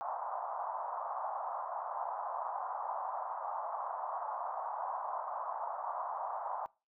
white band-pass noise, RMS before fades -39 dBFS, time 0.01-6.66 s, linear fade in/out 0 ms, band 660 to 1100 Hz, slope 48 dB/octave, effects noise-tail reverb RT60 0.3 s tail -23 dB re dry

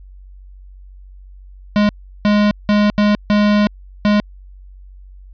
square tone bursts at uneven times, 207.7 Hz, G#3, in tune, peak -11 dBFS, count 6, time 1.76-1.89 / 2.25-2.51 / 2.69-2.9 / 2.98-3.15 / 3.3-3.67 / 4.05-4.2 s, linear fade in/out 0 ms, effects added 47 Hz sine -36 dBFS peak until 5.33 s + resampled to 11025 Hz

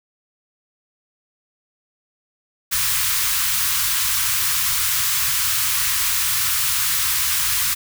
white band-stop noise, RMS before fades -20 dBFS, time 2.71-7.75 s, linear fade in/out 20 ms, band 140 to 1000 Hz, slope 48 dB/octave, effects none

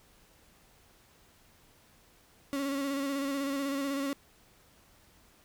35% pulse tone with vibrato, 277.2 Hz, C#4, in tune, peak -29 dBFS, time 2.53-4.13 s, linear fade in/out 0 ms, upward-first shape square, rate 16 Hz, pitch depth 30 cents each way, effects pink hiss -62 dBFS RMS until 5.44 s

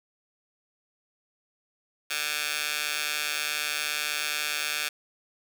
15% pulse tone with high-pass filter, 149.6 Hz, D3, 32 cents sharp, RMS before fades -30 dBFS, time 2.1-4.89 s, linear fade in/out 10 ms, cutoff 2200 Hz, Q 1.1, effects none

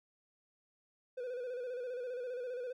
triangle tone with vibrato, 496.8 Hz, B4, 10 cents sharp, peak -36 dBFS, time 1.17-2.73 s, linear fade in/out 10 ms, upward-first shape square, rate 15 Hz, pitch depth 50 cents each way, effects none

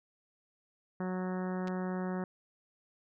harmonic tone, 184.2 Hz, F#3, 7 cents flat, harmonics 1 / 2 / 3 / 4 / 5 / 6 / 7 / 8 / 9 / 10, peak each -34 / -40 / -44 / -46 / -48 / -50 / -51 / -52 / -53 / -54 dBFS, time 1-2.24 s, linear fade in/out 2 ms
clicks, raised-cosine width 0.2 ms, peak -29 dBFS, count 2, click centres 1.674 / 1.681 s
effects none

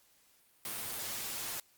white noise with comb filter, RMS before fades -39 dBFS, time 0.65-1.6 s, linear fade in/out 2 ms, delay 8.7 ms, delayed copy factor +0.6, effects white hiss -67 dBFS RMS until 1.77 s + Opus 48 kbps

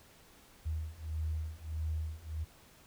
sine beating tone pair, 77.78 / 79.38 Hz, D#2 / D#2, 0 / +35 cents, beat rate 1.6 Hz, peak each -38 / -37 dBFS, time 0.65-2.45 s, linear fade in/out 20 ms, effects pink hiss -60 dBFS RMS until 2.86 s

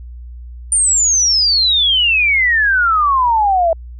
sine exponential sweep, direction down, 9190 to 644 Hz, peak -10 dBFS, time 0.72-3.73 s, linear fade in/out 2 ms, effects added 60 Hz sine -29 dBFS peak until 3.99 s

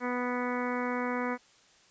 harmonic tone, 246.9 Hz, B3, in tune, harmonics 1 / 2 / 3 / 4 / 5 / 6 / 7 / 8 / 9, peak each -33 / -35 / -41 / -37 / -40 / -41 / -44 / -42 / -43 dBFS, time 0-1.38 s, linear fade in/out 50 ms, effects white hiss -61 dBFS RMS until 1.9 s + resampled to 16000 Hz

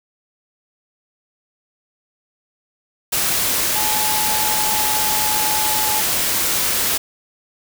sine tone in noise, 857 Hz, A5, 46 cents flat, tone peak -23 dBFS, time 3.75-6.01 s, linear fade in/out 10 ms, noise white, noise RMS -19 dBFS, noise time 3.12-6.98 s, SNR -7 dB, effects none

